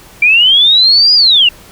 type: linear two-way sweep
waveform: sine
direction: up then down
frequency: 2329 to 4959 to 2722 Hz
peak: -4 dBFS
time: 0.22-1.49 s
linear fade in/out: 5 ms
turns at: 1.14 s
effects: pink hiss -38 dBFS RMS until 1.71 s